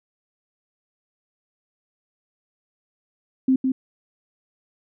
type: tone with echo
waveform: sine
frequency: 261.6 Hz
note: C4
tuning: in tune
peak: -14 dBFS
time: 3.48-3.56 s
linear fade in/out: 5 ms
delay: 160 ms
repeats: 1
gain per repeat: -4 dB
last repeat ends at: 3.72 s
effects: none